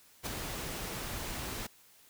pink noise with ADSR envelope, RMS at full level -34 dBFS, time 0.23-1.67 s, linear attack 35 ms, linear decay 6 ms, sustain -5 dB, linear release 8 ms, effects white hiss -61 dBFS RMS until 2.09 s

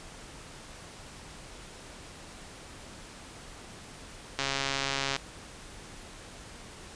click train, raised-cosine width 0.2 ms, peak -12 dBFS, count 107, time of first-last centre 4.39-5.164 s, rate 137 Hz, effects pink hiss -47 dBFS RMS until 6.95 s + resampled to 22050 Hz

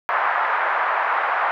pink band-pass noise, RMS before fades -21 dBFS, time 0.09-1.51 s, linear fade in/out 0 ms, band 780 to 1700 Hz, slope 24 dB/octave, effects none

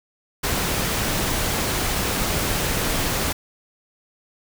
pink noise, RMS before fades -23 dBFS, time 0.43-3.33 s, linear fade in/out 10 ms, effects none

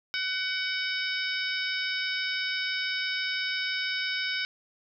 harmonic tone with a mistuned harmonic, 751 Hz, F#5, 26 cents sharp, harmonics 2 / 3 / 4 / 5 / 6 / 7, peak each -33 / -33 / -36 / -36 / -40 / -36 dBFS, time 0.14-4.45 s, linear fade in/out 0 ms, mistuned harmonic 6, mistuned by +63 cents, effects none

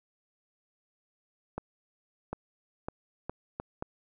accelerating click train, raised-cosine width 1 ms, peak -20 dBFS, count 6, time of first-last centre 1.58-3.825 s, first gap 750 ms, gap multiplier 0.74, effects none

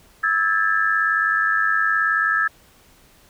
sine tone cluster, 1309 / 1643 / 1742 Hz, E6 / G#6 / A6, -13 / -19 / -18 cents, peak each -21 dBFS, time 0.23-2.48 s, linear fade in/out 10 ms, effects pink hiss -53 dBFS RMS until 3.29 s

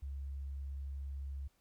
sine tone, 68.9 Hz, C#2, 10 cents flat, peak -39 dBFS, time 0.02-1.48 s, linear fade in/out 10 ms, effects pink hiss -75 dBFS RMS until 1.6 s

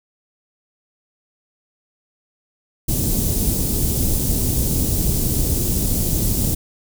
pink band-stop noise, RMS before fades -19 dBFS, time 2.88-6.55 s, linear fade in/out 10 ms, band 280 to 8400 Hz, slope 12 dB/octave, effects none

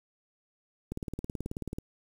click train, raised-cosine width 3 ms, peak -22 dBFS, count 17, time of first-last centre 0.92-1.785 s, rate 18.5 Hz, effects 8-bit

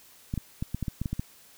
clicks, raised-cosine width 5 ms, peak -17 dBFS, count 10, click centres 0.339 / 0.377 / 0.625 / 0.746 / 0.827 / 0.882 / 1.016 / 1.058 / 1.13 / 1.195 s, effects white hiss -55 dBFS RMS until 1.57 s

